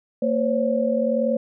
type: tone cluster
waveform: sine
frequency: 229.6 / 519 / 560 Hz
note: A#3 / C5 / C#5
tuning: -26 / -14 / +18 cents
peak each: -23 dBFS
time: 0.22-1.37 s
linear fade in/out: 5 ms
effects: none